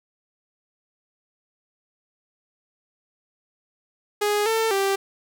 sawtooth tone with pitch steps, 415.1 / 447.6 / 392 Hz, G#4 / A4 / G4, -1 / +30 / 0 cents, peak -16 dBFS, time 4.21-4.96 s, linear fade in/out 10 ms, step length 250 ms, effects none

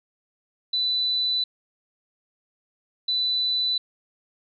sine tone pair in turn, 3987 / 3987 Hz, B7 / B7, +16 / +16 cents, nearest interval unison, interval 0 cents, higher neither, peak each -21 dBFS, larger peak neither, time 0.73-1.44 / 3.08-3.78 s, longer first, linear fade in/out 5 ms, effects none

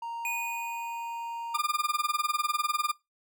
triangle tone, 930 Hz, A#5, 4 cents flat, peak -32 dBFS, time 0.02-1.58 s, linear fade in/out 5 ms
square tone with exponential decay, 2475 Hz, D#7, 10 cents flat, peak -30 dBFS, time 0.25-2.19 s, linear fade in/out 1 ms, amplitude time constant 420 ms
40% pulse tone with tremolo, 1203 Hz, D6, 41 cents sharp, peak -23 dBFS, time 1.54-2.92 s, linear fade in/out 10 ms, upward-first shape sine, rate 20 Hz, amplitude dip 95%
effects noise-tail reverb RT60 0.2 s tail -21 dB re dry

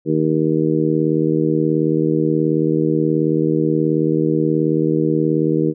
harmonic tone, 78.6 Hz, D#2, 18 cents sharp, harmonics 2 / 3 / 4 / 5 / 6, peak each -20 / -24 / -18 / -21 / -22 dBFS, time 0.05-5.74 s, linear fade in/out 50 ms, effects none

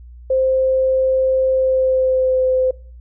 sine tone with pitch glide, 523.3 to 515.2 Hz, C5 to C5, 0 to -27 cents, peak -13 dBFS, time 0.3-2.71 s, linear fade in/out 5 ms, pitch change -27 cents, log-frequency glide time 1.52-2.44 s, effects noise-tail reverb RT60 0.4 s tail -22 dB re dry + added 60 Hz sine -36 dBFS peak until 3 s

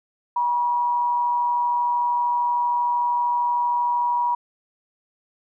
sine tone with amplitude modulation, 964 Hz, B5, 42 cents flat, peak -17 dBFS, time 0.36-4.35 s, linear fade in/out 5 ms, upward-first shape sine, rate 153 Hz, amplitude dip 35%, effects none

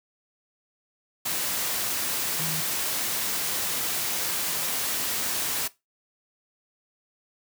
sine tone in noise, 160 Hz, D#3, 49 cents sharp, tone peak -33 dBFS, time 2.39-2.61 s, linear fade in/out 10 ms, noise white, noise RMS -28 dBFS, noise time 1.25-5.68 s, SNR -8 dB, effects noise-tail reverb RT60 0.2 s tail -18 dB re dry + high-pass 100 Hz 12 dB/octave

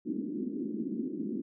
pink band-pass noise, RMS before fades -35 dBFS, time 0.05-1.42 s, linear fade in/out 20 ms, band 210 to 340 Hz, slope 48 dB/octave, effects none

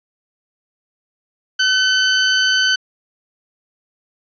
20% pulse tone, 1518 Hz, F#6, 44 cents sharp, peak -8 dBFS, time 1.59-2.76 s, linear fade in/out 10 ms, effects resampled to 16000 Hz

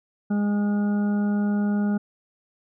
harmonic tone, 205.6 Hz, G#3, 17 cents flat, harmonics 1 / 2 / 3 / 4 / 6 / 7, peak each -20 / -36 / -39 / -39 / -47 / -40 dBFS, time 0.3-1.98 s, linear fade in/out 10 ms, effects none

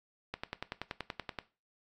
click train, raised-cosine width 0.3 ms, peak -20 dBFS, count 12, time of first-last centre 0.34-1.388 s, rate 10.5 Hz, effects noise-tail reverb RT60 0.3 s tail -17 dB re dry + AAC 64 kbps

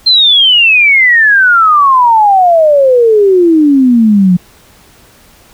sine exponential sweep, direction down, 4186 to 174.61 Hz, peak -3 dBFS, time 0.06-4.37 s, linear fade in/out 10 ms, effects pink hiss -42 dBFS RMS until 5.53 s

